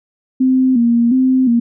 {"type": "tone with vibrato", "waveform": "sine", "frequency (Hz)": 246.9, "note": "B3", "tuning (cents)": 0, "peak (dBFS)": -9, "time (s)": [0.4, 1.6], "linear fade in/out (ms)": 10, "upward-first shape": "square", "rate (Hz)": 1.4, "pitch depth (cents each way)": 85, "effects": []}